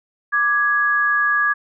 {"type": "tone pair together", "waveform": "sine", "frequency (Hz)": [1178.4, 1668], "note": ["D6", "G#6"], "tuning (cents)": [6, 7], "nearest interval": "tritone", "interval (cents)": 601, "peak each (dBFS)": [-20, -16], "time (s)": [0.32, 1.54], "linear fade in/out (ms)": 20, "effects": []}